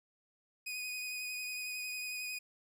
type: tone with vibrato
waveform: sawtooth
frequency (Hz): 2489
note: D#7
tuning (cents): 0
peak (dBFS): -35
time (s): 0.66-2.39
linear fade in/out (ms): 10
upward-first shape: sine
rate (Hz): 11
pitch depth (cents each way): 16
effects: 12-bit